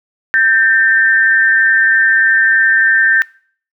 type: tone pair together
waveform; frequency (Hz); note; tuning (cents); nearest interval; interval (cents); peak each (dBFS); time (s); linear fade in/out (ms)
sine; 1568 / 1805.8; G6 / A6; 0 / +44; major second; 244; -11; 0.34-3.22; 0
effects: noise-tail reverb RT60 0.5 s tail -22 dB re dry